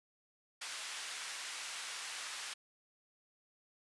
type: band-pass noise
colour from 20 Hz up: pink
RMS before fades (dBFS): -44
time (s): 0.61-2.54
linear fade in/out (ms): 10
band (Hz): 1500 to 9700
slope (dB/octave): 12
effects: resampled to 24000 Hz